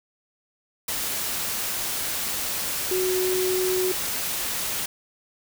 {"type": "tone in noise", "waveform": "sine", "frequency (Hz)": 370, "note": "F#4", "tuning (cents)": 0, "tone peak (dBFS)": -22, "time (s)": [2.91, 3.92], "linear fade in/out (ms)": 5, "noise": "white", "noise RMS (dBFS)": -28, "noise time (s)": [0.88, 4.86], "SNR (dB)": 3, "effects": []}